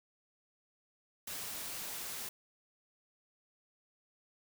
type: noise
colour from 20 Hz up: white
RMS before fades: -42 dBFS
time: 1.27-2.29 s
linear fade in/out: 5 ms
effects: none